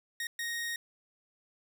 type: tone bursts at uneven times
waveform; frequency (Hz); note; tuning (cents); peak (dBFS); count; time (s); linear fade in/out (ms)
sawtooth; 1867; A#6; +2; -30; 2; 0.2-0.27 / 0.39-0.76; 2
effects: none